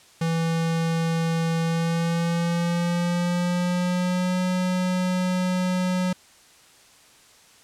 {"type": "tone with pitch glide", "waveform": "square", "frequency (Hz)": [164.81, 182.87], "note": ["E3", "F#3"], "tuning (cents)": [0, -20], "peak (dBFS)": -22, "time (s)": [0.21, 6.13], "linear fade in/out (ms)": 5, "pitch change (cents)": 180, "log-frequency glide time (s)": [1.62, 4.4], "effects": ["white hiss -53 dBFS RMS until 7.63 s", "low-pass 9000 Hz 12 dB/octave"]}